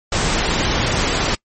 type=noise; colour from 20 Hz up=pink; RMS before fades=-18 dBFS; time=0.12-1.35 s; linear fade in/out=5 ms; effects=noise-tail reverb RT60 0.1 s tail -24 dB re dry + MP3 32 kbps